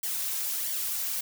blue noise with flanger, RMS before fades -31 dBFS, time 0.03-1.21 s, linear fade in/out 5 ms, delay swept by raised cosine 0.76 to 3.46 ms, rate 1.5 Hz, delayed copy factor -0.65, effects none

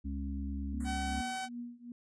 harmonic tone, 69.3 Hz, C#2, in tune, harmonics 1 / 3 / 4, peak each -36 / -41 / -42 dBFS, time 0.04-1.22 s, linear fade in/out 20 ms
sine tone with tremolo, 240 Hz, B3, 49 cents flat, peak -37 dBFS, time 0.73-1.92 s, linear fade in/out 2 ms, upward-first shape triangle, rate 2.6 Hz, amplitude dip 95%
white band-stop noise, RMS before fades -49 dBFS, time 0.8-1.46 s, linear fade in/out 5 ms, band 2000 to 7000 Hz, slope 96 dB/octave
sawtooth tone, 759 Hz, F#5, 44 cents sharp, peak -32 dBFS, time 0.84-1.49 s, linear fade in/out 50 ms
effects resampled to 22050 Hz

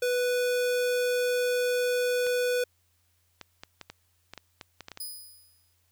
square tone, 493.9 Hz, B4, in tune, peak -25 dBFS, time 0.02-2.64 s, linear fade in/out 5 ms
clicks, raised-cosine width 0.2 ms, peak -23 dBFS, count 12, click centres 2.267 / 3.413 / 3.635 / 3.813 / 3.9 / 4.336 / 4.377 / 4.612 / 4.807 / 4.884 / 4.917 / 4.974 s
5% pulse tone with exponential decay, 4991 Hz, D#8, 5 cents sharp, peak -26 dBFS, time 5-5.74 s, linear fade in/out 5 ms, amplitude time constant 160 ms
effects added 87 Hz sine -70 dBFS peak until 5.91 s + white hiss -71 dBFS RMS until 5.91 s

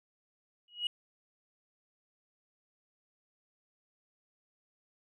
sine tone with exponential growth, 2902 Hz, F#7, 34 cents flat, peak -25 dBFS, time 0.68-0.87 s, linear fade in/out 2 ms, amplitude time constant 40 ms, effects tanh soft clip ceiling -25 dBFS

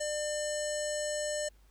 square tone with low-pass filter, 600 Hz, D5, 37 cents sharp, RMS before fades -34 dBFS, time 0-1.49 s, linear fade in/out 10 ms, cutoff 7700 Hz, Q 6, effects added 50 Hz sine -58 dBFS peak until 1.7 s + pink hiss -69 dBFS RMS until 1.7 s

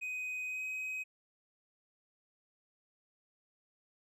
triangle tone with pitch glide, 2506 to 2526 Hz, D#7 to D#7, +12 to +26 cents, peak -35 dBFS, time 0.01-1.04 s, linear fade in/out 20 ms, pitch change +14 cents, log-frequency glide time 0.47-0.63 s, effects none

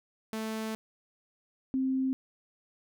sawtooth / sine tone pair in turn, 220 / 263.1 Hz, A3 / C4, 0 / +10 cents, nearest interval minor third, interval 310 cents, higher second, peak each -29 / -26 dBFS, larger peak second, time 0.33-0.75 / 1.74-2.13 s, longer first, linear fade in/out 0 ms, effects none

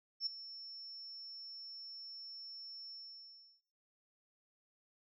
sine tone with ADSR envelope, 5400 Hz, E8, 41 cents sharp, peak -32 dBFS, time 0.2-3.62 s, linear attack 65 ms, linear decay 8 ms, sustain -15 dB, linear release 710 ms, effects noise-tail reverb RT60 0.8 s tail -25 dB re dry

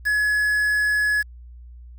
triangle tone with quantisation, 1694 Hz, G#6, 34 cents sharp, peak -16 dBFS, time 0.05-1.23 s, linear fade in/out 20 ms, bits 6, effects added 60 Hz sine -39 dBFS peak until 1.98 s

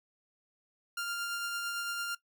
sawtooth tone with tremolo, 1396.9 Hz, F6, in tune, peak -29 dBFS, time 0.97-2.15 s, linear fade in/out 5 ms, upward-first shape triangle, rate 8.9 Hz, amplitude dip 30%, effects noise-tail reverb RT60 0.1 s tail -18 dB re dry

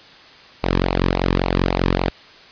sawtooth tone with flanger, 45.11 Hz, F#1, 43 cents flat, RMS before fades -19 dBFS, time 0.63-2.1 s, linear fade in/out 10 ms, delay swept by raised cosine 0.58 to 1.46 ms, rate 3.6 Hz, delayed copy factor -0.75, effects white hiss -44 dBFS RMS until 2.51 s + resampled to 11025 Hz

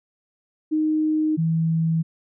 sine tone pair in turn, 310 / 162.71 Hz, D#4 / E3, -6 / -22 cents, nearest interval major seventh, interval 1116 cents, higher first, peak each -18 dBFS, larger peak neither, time 0.71-1.37 / 1.37-2.03 s, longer neither, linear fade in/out 20 ms, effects none

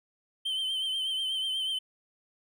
triangle tone with vibrato, 3100 Hz, G7, 20 cents flat, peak -27 dBFS, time 0.45-1.79 s, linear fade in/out 10 ms, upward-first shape triangle, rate 8.2 Hz, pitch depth 50 cents each way, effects none

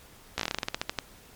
slowing click train, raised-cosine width 0.2 ms, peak -10 dBFS, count 15, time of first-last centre 0.38-0.988 s, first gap 15 ms, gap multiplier 1.15, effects pink hiss -53 dBFS RMS until 1.35 s + MP3 96 kbps

